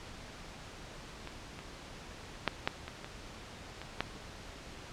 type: clicks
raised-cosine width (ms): 0.3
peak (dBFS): -26 / -28 / -11 / -12 / -25 / -27 / -26 / -14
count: 8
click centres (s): 1.274 / 1.59 / 2.477 / 2.675 / 2.88 / 3.045 / 3.816 / 4.006
effects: pink hiss -48 dBFS RMS until 4.92 s + low-pass 6000 Hz 12 dB/octave